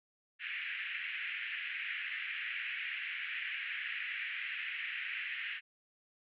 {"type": "band-pass noise", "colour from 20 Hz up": "pink", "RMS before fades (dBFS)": -40, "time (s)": [0.39, 5.61], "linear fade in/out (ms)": 50, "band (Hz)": [1700, 2800], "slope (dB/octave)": 48, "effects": []}